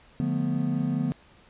triangle chord, B half-diminished seventh, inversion first, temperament just, 148.16 / 177.8 / 222.2 / 246.9 Hz, D3 / F3 / A3 / B3, +16 / +31 / +17 / 0 cents, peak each -27 / -29 / -30 / -26 dBFS, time 0.2-1.12 s, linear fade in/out 0 ms, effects pink hiss -56 dBFS RMS until 1.49 s + resampled to 8000 Hz

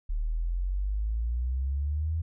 sine exponential sweep, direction up, 36.71 to 83 Hz, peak -26 dBFS, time 0.09-2.22 s, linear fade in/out 10 ms, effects none

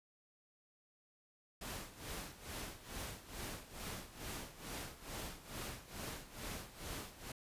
pink noise with tremolo, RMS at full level -44 dBFS, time 1.61-7.32 s, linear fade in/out 5 ms, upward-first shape sine, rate 2.3 Hz, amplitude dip 80%, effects resampled to 32000 Hz

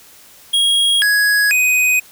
square tone with pitch steps, 3286 / 1668 / 2501 Hz, G#7 / G#6 / D#7, -19 / +7 / +8 cents, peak -12 dBFS, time 0.53-2 s, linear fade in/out 10 ms, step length 490 ms, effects white hiss -44 dBFS RMS until 2.11 s

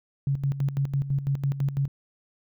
sine tone with tremolo, 138.59 Hz, C#3, in tune, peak -21 dBFS, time 0.27-1.88 s, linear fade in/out 2 ms, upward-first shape square, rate 6 Hz, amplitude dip 70%, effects none

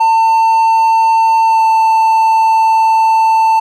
triangle tone with pitch glide, 898 to 890.3 Hz, A5 to A5, +35 to +20 cents, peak -5 dBFS, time 0-3.6 s, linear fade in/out 10 ms, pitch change -15 cents, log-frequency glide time 1.45-1.64 s, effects none

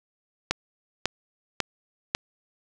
click train, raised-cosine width 0.2 ms, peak -5 dBFS, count 4, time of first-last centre 0.51-2.149 s, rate 1.83 Hz, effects none

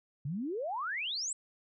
sine exponential sweep, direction up, 130.81 to 8150 Hz, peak -33 dBFS, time 0.25-1.33 s, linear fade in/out 5 ms, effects none

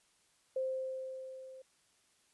sine tone with level ramp, 523 Hz, C5, 1 cent flat, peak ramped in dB -31 to -49 dBFS, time 0.56-1.62 s, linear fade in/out 5 ms, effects white hiss -71 dBFS RMS until 2.33 s + resampled to 24000 Hz

